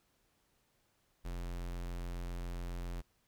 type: tone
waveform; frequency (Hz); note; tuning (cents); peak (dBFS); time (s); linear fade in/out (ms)
square; 43.65; F1; 0; -39; 1.24-3.02; 20
effects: pink hiss -75 dBFS RMS until 3.27 s